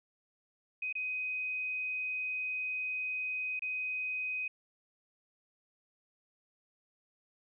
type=tone with dropouts; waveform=sine; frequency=2510 Hz; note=D#7; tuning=15 cents sharp; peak=-33 dBFS; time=0.82-4.48 s; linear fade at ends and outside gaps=5 ms; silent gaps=0.927-0.952 / 3.594-3.62 s; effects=none